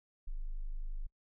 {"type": "tone", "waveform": "sine", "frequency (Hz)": 25.72, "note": "G#0", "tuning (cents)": -16, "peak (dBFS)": -35, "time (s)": [0.27, 1.07], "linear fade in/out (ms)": 10, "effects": ["noise-tail reverb RT60 0.1 s tail -26 dB re dry"]}